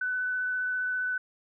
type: tone with vibrato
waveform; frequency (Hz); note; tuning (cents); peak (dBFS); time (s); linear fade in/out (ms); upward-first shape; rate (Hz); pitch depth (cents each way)
sine; 1500; F#6; +23; -27; 0.01-1.18; 5; triangle; 15; 12
effects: none